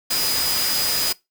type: tone in noise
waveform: sine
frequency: 4952 Hz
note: D#8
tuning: 9 cents flat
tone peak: -23 dBFS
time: 0.1-1.13 s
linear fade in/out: 10 ms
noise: white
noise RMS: -23 dBFS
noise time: 0.1-1.13 s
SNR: -3 dB
effects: noise-tail reverb RT60 0.2 s tail -21 dB re dry